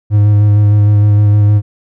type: tone with vibrato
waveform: triangle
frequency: 103.83 Hz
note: G#2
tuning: in tune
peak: -3 dBFS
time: 0.1-1.62 s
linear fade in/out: 50 ms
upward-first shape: square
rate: 6.5 Hz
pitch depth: 14 cents each way
effects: none